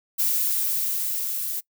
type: noise with level ramp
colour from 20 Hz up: violet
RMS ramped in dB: -22 to -29 dBFS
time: 0.18-1.61 s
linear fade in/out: 20 ms
effects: noise-tail reverb RT60 0.1 s tail -23 dB re dry

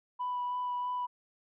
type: tone with vibrato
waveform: sine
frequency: 987.8 Hz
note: B5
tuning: in tune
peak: -30 dBFS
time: 0.19-1.07 s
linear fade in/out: 20 ms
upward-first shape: sine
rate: 3.1 Hz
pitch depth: 10 cents each way
effects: tanh soft clip ceiling -28 dBFS

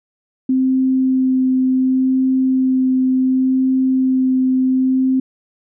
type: tone with vibrato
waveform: sine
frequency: 260 Hz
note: C4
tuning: 11 cents flat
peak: -12 dBFS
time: 0.49-5.2 s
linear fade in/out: 5 ms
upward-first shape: sine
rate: 0.69 Hz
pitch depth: 9 cents each way
effects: none

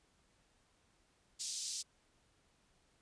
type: band-pass noise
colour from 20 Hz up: pink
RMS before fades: -42 dBFS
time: 1.39-1.83 s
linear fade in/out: 20 ms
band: 4600 to 8200 Hz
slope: 24 dB/octave
effects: pink hiss -73 dBFS RMS until 3.01 s + resampled to 22050 Hz

